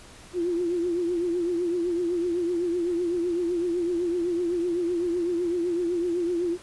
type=tone with vibrato; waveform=sine; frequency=347.5 Hz; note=F4; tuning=9 cents flat; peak=-23 dBFS; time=0.33-6.58 s; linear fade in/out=50 ms; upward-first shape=triangle; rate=7.9 Hz; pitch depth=83 cents each way; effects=pink hiss -48 dBFS RMS until 6.62 s + resampled to 24000 Hz